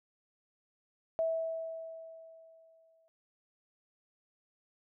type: tone with exponential decay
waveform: sine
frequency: 652 Hz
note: E5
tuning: 19 cents flat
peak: -27 dBFS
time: 1.19-3.08 s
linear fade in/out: 0 ms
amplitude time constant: 410 ms
effects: none